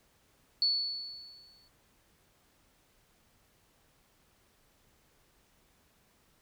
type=tone with exponential decay; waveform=sine; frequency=4435 Hz; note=C#8; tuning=in tune; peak=-23 dBFS; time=0.62-1.68 s; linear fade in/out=1 ms; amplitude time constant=230 ms; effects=pink hiss -68 dBFS RMS until 6.41 s